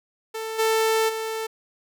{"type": "tone with level steps", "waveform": "sawtooth", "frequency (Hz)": 443.6, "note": "A4", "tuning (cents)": 14, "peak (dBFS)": [-25, -15, -23], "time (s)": [0.34, 1.47], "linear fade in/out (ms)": 10, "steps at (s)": [0.58, 1.08], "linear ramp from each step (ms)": 20, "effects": []}